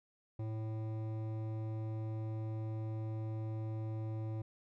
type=tone with hard clipping; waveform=sine; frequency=110 Hz; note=A2; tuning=in tune; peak=-39 dBFS; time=0.39-4.42 s; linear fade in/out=5 ms; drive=13 dB; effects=none